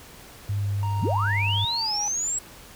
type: tone with vibrato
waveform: sine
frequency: 101 Hz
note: G#2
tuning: 48 cents flat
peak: -23 dBFS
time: 0.49-1.65 s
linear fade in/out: 5 ms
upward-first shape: triangle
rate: 3 Hz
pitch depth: 9 cents each way
type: tone with pitch glide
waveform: triangle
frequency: 932.3 to 830.6 Hz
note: A#5 to G#5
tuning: 0 to 0 cents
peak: -29 dBFS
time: 0.83-2.08 s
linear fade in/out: 0 ms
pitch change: -200 cents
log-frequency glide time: 1.77-1.94 s
type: linear sweep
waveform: sine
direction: up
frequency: 71.4 to 7800 Hz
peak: -24 dBFS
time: 1.01-2.39 s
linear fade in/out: 5 ms
effects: pink hiss -46 dBFS RMS until 2.75 s